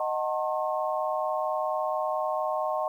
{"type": "chord", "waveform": "sine", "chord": "D# diminished seventh", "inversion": "none", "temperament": "just", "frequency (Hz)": [622.3, 746.7, 896, 1075.3], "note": ["D#5", "F#5", "A5", "C6"], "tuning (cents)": [0, 16, 31, 47], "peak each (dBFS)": [-29, -32, -34, -32], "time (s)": [0, 2.88], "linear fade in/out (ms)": 2, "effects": ["10-bit"]}